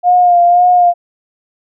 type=tone with vibrato; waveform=sine; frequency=708 Hz; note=F5; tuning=23 cents sharp; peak=-5 dBFS; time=0.03-0.94 s; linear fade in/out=50 ms; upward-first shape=sine; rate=1.9 Hz; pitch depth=31 cents each way; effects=none